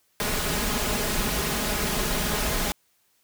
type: noise with comb filter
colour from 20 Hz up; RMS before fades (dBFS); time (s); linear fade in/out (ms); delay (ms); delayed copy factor
pink; -26; 0.2-2.72; 0; 4.8; +0.55
effects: white hiss -67 dBFS RMS until 3.23 s